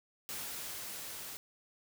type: noise with level ramp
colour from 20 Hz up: white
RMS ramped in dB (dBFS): -41 to -45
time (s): 0.29-1.37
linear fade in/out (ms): 0
effects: none